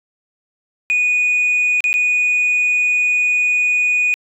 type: tone with dropouts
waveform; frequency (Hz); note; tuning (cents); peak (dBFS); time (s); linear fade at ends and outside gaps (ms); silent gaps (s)
sine; 2470; D#7; -13; -11; 0.9-4.14; 0; 1.805-1.841 / 1.93-1.94
effects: tanh soft clip ceiling -11 dBFS